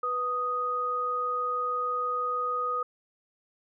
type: tone pair together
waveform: sine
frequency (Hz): 493.9 / 1244.6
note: B4 / D#6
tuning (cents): 0 / 0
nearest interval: octave + major third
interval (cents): 1600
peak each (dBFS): -35 / -27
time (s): 0.03-2.83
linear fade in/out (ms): 5
effects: none